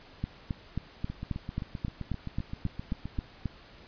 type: two click trains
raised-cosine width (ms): 5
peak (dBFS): -23 / -18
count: 17 / 13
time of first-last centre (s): 1.1-3.186 / 0.24-3.457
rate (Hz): 7.67 / 3.73
effects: pink hiss -53 dBFS RMS until 3.87 s + resampled to 11025 Hz

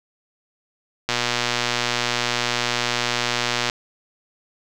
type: click train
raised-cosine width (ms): 0.2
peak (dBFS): -3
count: 314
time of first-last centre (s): 1.09-3.698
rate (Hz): 120
effects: none

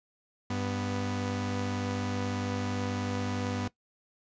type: tone pair together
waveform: sawtooth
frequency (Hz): 98.2 / 247.1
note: G2 / B3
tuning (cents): +4 / +1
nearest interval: octave + major third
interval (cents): 1597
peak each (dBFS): -29 / -29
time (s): 0.5-3.68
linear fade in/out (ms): 5
effects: noise-tail reverb RT60 0.1 s tail -18 dB re dry + resampled to 16000 Hz

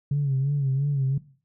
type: tone with vibrato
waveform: sine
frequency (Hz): 138.59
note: C#3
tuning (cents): 0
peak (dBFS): -19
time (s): 0.11-1.18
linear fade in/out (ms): 5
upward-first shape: sine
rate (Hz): 2.9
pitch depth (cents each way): 78
effects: noise-tail reverb RT60 0.4 s tail -17 dB re dry + tanh soft clip ceiling -17 dBFS

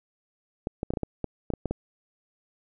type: clicks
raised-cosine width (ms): 2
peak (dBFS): -15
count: 11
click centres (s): 0.671 / 0.831 / 0.905 / 0.937 / 0.972 / 1.033 / 1.243 / 1.503 / 1.537 / 1.657 / 1.71
effects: none

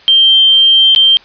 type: tone with dropouts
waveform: sine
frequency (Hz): 3149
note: G7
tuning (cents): +7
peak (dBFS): -4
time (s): 0.08-1.17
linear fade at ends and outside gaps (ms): 0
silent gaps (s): 0.949-0.961
effects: white hiss -41 dBFS RMS until 1.24 s + resampled to 11025 Hz

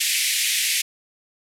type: band-pass noise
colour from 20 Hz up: pink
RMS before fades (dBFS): -22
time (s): 0-0.82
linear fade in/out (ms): 10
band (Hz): 2000 to 13000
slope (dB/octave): 48
effects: none

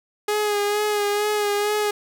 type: tone with vibrato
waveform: sawtooth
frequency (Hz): 415.3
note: G#4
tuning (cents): 0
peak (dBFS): -16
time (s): 0.28-1.91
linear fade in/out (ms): 5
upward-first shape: sine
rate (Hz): 2.2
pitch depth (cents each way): 29
effects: none

